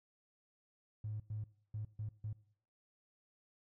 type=tone bursts at uneven times; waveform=triangle; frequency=106.9 Hz; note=A2; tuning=49 cents flat; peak=-35 dBFS; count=5; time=1.04-1.2 / 1.3-1.44 / 1.74-1.85 / 1.99-2.09 / 2.24-2.33 s; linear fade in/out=5 ms; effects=noise-tail reverb RT60 0.6 s tail -23 dB re dry + tanh soft clip ceiling -36 dBFS